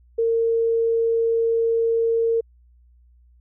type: tone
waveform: sine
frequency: 457.7 Hz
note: A#4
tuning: 32 cents flat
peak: -17 dBFS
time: 0.18-2.41 s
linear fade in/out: 10 ms
effects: added 60 Hz sine -51 dBFS peak until 3.4 s